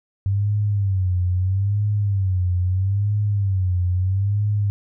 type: tone with vibrato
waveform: sine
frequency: 96.7 Hz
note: G2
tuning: 23 cents flat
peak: -17 dBFS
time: 0.26-4.7 s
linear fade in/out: 0 ms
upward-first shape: sine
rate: 0.77 Hz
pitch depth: 130 cents each way
effects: none